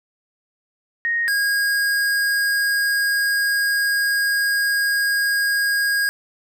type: tone pair in turn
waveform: sine / square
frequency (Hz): 1864.7 / 1633.9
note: A#6 / G#6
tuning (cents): 0 / -29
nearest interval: major second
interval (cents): 229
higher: first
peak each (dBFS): -18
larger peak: neither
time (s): 1.05-1.28 / 1.28-6.09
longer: second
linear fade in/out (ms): 0
effects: none